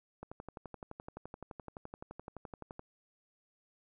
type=click train; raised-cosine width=1 ms; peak=-30 dBFS; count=31; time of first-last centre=0.23-2.794 s; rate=11.7 Hz; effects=none